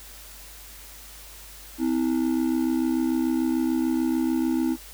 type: ring-modulated tone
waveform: triangle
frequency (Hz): 288.8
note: D4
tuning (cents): -29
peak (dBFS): -16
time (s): 1.78-4.77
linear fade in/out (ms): 50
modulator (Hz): 33.4
effects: added 50 Hz sine -47 dBFS peak until 4.93 s + white hiss -45 dBFS RMS until 4.93 s